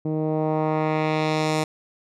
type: tone with low-pass filter sweep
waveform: 10% pulse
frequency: 155.56 Hz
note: D#3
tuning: in tune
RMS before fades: -23 dBFS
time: 0.05-1.64 s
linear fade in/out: 5 ms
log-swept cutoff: 330 to 8800 Hz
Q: 1
effects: none